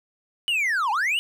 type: linear two-way sweep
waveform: triangle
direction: down then up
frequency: 3000 to 802 to 3000 Hz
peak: -19 dBFS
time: 0.48-1.19 s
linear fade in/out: 0 ms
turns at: 0.91 s
effects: none